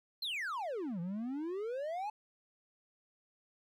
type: exponential two-way sweep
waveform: triangle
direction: down then up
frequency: 4330 to 165.1 to 871 Hz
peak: -34 dBFS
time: 0.22-2.1 s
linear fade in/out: 5 ms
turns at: 1 s
effects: none